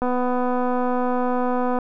click train, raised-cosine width 1 ms, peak -11 dBFS, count 441, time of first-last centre 0.02-1.787 s, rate 249 Hz, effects none

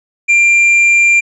sine tone with tanh clipping, 2380 Hz, D7, 22 cents sharp, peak -7 dBFS, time 0.28-1.21 s, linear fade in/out 20 ms, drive 5 dB, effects resampled to 22050 Hz

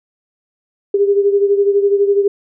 sine beating tone pair, 400 / 412 Hz, G4 / G#4, +35 / -14 cents, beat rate 12 Hz, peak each -11 / -17 dBFS, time 0.94-2.28 s, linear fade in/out 5 ms, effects none

